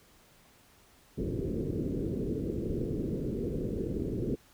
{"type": "low-pass noise", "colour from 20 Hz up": "white", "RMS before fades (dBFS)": -33, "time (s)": [1.17, 4.36], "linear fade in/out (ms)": 20, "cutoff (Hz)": 450, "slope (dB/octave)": 48, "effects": ["pink hiss -61 dBFS RMS until 4.53 s"]}